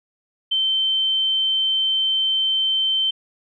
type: tone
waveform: sine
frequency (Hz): 3100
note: G7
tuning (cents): -20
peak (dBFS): -17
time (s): 0.51-3.11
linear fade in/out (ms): 10
effects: none